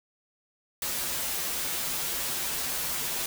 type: noise with comb filter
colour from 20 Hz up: white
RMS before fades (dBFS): -31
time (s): 0.82-3.26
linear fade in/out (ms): 2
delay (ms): 9.8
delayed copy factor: -0.8
effects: none